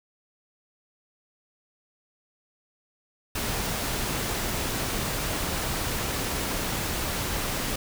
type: noise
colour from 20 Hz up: pink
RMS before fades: -29 dBFS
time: 3.35-7.76 s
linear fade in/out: 5 ms
effects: none